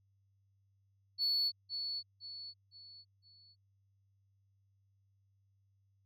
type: tone with echo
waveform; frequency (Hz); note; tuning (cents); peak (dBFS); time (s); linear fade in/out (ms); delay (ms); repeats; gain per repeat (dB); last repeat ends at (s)
sine; 4425; C#8; -4; -28; 1.18-1.52; 50; 510; 4; -8; 3.56
effects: tanh soft clip ceiling -27 dBFS + added 98 Hz sine -70 dBFS peak until 6.05 s